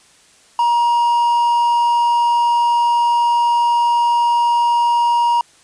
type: tone with quantisation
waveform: triangle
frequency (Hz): 948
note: A#5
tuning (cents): +29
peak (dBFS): -10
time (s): 0.59-5.41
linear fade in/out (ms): 2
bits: 6
effects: white hiss -50 dBFS RMS until 5.63 s + resampled to 22050 Hz